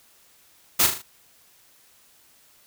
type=noise with echo; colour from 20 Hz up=white; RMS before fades=-18 dBFS; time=0.79-0.87 s; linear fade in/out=10 ms; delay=38 ms; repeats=4; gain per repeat=-6 dB; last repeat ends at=1.022 s; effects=white hiss -57 dBFS RMS until 2.66 s